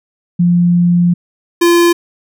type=tone pair in turn; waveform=sine / square; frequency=174.61 / 343.7 Hz; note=F3 / F4; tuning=0 / -28 cents; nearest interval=octave; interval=1172 cents; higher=second; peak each=-7 dBFS; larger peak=neither; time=0.39-1.14 / 1.61-1.93 s; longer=first; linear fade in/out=10 ms; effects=none